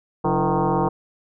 sine tone with frequency modulation, 293.7 Hz, D4, in tune, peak -17 dBFS, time 0.24-0.89 s, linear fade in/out 10 ms, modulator 158 Hz, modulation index 4.9, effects none

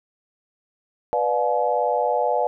sine chord, B diminished seventh, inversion none, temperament just, 493.9 / 592.7 / 711.2 / 853.4 Hz, B4 / D5 / F5 / Ab5, 0 / +16 / +31 / +47 cents, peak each -24 dBFS, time 1.13-2.47 s, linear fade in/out 0 ms, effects none

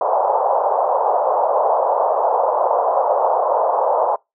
pink band-pass noise, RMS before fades -17 dBFS, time 0.01-4.16 s, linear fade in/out 2 ms, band 510 to 1000 Hz, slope 48 dB/octave, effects noise-tail reverb RT60 0.2 s tail -25 dB re dry

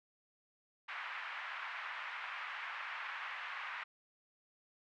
white band-pass noise, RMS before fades -44 dBFS, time 0.88-3.84 s, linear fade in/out 10 ms, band 930 to 2300 Hz, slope 24 dB/octave, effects none

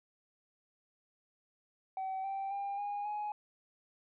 sine tone with pitch steps, 763 / 780.8 / 799.1 / 817.8 / 836.9 Hz, G5 / G5 / G5 / G#5 / G#5, -47 / -7 / +33 / -27 / +13 cents, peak -33 dBFS, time 1.97-3.32 s, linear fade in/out 2 ms, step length 270 ms, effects tanh soft clip ceiling -33 dBFS

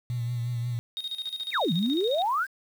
sine tone with vibrato, 120 Hz, B2, 49 cents flat, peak -27 dBFS, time 0.1-0.79 s, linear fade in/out 0 ms, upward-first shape triangle, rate 5.6 Hz, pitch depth 48 cents each way
sine tone with tremolo, 3722 Hz, A#7, 3 cents flat, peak -29 dBFS, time 0.97-2.22 s, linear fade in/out 0 ms, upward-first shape square, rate 14 Hz, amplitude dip 70%
clicks, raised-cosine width 0.2 ms, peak -32 dBFS, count 5, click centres 1.273 / 1.408 / 1.858 / 1.9 / 2.011 s
sine exponential two-way sweep, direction down then up, 2808 to 155.56 to 1667 Hz, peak -23 dBFS, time 1.51-2.47 s, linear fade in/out 50 ms, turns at 1.73 s
effects 8-bit

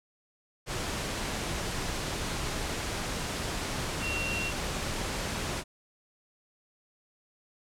sine tone in noise, 2740 Hz, F7, 34 cents flat, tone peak -32 dBFS, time 4-4.53 s, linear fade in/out 50 ms, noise pink, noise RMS -33 dBFS, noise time 0.66-5.64 s, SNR -2 dB, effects low-pass 9000 Hz 12 dB/octave

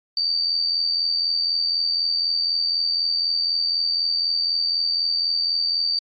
sine tone with amplitude modulation, 4616 Hz, D8, 31 cents flat, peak -17 dBFS, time 0.17-5.99 s, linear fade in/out 2 ms, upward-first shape sine, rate 84 Hz, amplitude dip 50%, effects AAC 48 kbps

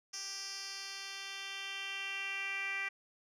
10% pulse tone with band-pass filter sweep, 392 Hz, G4, in tune, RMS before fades -41 dBFS, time 0.13-2.89 s, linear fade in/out 10 ms, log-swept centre 5600 to 2200 Hz, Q 3.7, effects none

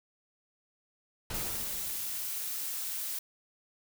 pink noise with exponential decay, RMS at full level -37 dBFS, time 1.3-2.73 s, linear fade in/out 5 ms, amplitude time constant 310 ms
blue noise, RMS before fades -36 dBFS, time 1.34-3.19 s, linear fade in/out 5 ms
effects none

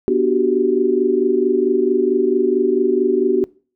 sine chord, G major seventh, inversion first, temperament just, 245 / 294 / 367.5 / 392 Hz, B3 / D4 / F#4 / G4, -14 / +2 / -12 / 0 cents, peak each -22 / -22 / -16 / -18 dBFS, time 0.08-3.44 s, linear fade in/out 0 ms, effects noise-tail reverb RT60 0.4 s tail -23 dB re dry

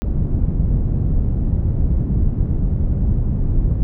pink low-pass noise, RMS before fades -17 dBFS, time 0.02-3.83 s, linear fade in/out 0 ms, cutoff 160 Hz, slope 12 dB/octave, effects none

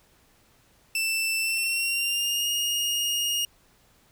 sawtooth tone with pitch glide, 2663 to 2854 Hz, E7 to F7, +17 to +37 cents, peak -21 dBFS, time 0.95-3.45 s, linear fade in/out 2 ms, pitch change +120 cents, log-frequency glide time 1.4-2.47 s, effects pink hiss -61 dBFS RMS until 4.11 s

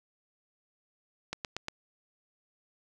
click train, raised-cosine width 0.2 ms, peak -17 dBFS, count 4, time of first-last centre 1.33-1.684 s, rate 8.48 Hz, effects none

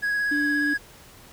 triangle tone with vibrato, 1661.2 Hz, G#6, in tune, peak -20 dBFS, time 0.02-0.78 s, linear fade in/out 20 ms, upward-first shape sine, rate 17 Hz, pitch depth 15 cents each way
sine tone, 293.4 Hz, D4, 2 cents flat, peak -24 dBFS, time 0.31-0.74 s, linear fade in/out 10 ms
effects tanh soft clip ceiling -12 dBFS + pink hiss -49 dBFS RMS until 1.32 s

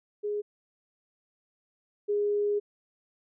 sine tone pair in turn, 415.3 / 412.2 Hz, G#4 / G#4, 0 / -13 cents, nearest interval unison, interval 13 cents, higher first, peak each -28 / -24 dBFS, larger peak second, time 0.23-0.42 / 2.08-2.6 s, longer second, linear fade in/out 20 ms, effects none

